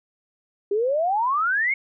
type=exponential sweep; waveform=sine; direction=up; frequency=392 to 2221 Hz; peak=-19 dBFS; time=0.71-1.74 s; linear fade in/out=5 ms; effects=none